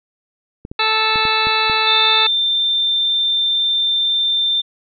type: clicks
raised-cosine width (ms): 3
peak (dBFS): -16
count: 6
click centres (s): 0.651 / 0.715 / 1.158 / 1.253 / 1.47 / 1.698
type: harmonic tone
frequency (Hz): 438.9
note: A4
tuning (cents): -4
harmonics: 1 / 2 / 3 / 4 / 5 / 6 / 8 / 9 / 10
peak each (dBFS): -27 / -21 / -21 / -25 / -27 / -20 / -25 / -20 / -29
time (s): 0.79-2.27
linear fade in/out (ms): 5
type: tone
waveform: sine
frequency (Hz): 3578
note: A7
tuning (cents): +28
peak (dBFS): -14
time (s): 1.86-4.62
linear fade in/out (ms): 20
effects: none